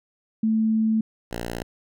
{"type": "tone pair in turn", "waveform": ["sine", "5% pulse"], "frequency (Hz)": [220.4, 58.38], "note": ["A3", "A#1"], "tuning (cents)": [3, 3], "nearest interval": "octave + major seventh", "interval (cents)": 2300, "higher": "first", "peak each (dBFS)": -18, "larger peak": "neither", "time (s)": [[0.43, 1.01], [1.31, 1.63]], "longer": "first", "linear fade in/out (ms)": 5, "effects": []}